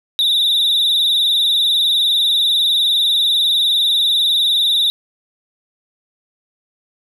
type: tone with vibrato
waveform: triangle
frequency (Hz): 3707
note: A#7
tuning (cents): -10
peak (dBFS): -11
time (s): 0.19-4.9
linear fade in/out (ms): 0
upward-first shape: sine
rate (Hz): 20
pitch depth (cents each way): 88
effects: none